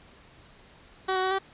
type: tone with pitch steps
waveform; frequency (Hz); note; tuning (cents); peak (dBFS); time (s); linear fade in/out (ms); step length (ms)
15% pulse; 378.4 / 373.1 / 376.8 / 386.3; F#4 / F#4 / F#4 / G4; +39 / +14 / +32 / -25; -18; 1.08-1.388; 10; 77
effects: pink hiss -54 dBFS RMS until 1.53 s + resampled to 8000 Hz